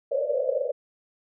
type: band-pass noise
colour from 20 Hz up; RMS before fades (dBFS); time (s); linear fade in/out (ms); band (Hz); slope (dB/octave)
pink; -26; 0.11-0.72; 10; 500 to 590; 96
effects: none